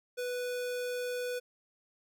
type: tone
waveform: square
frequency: 493.9 Hz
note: B4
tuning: in tune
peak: -34 dBFS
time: 0.17-1.4 s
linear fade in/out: 20 ms
effects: none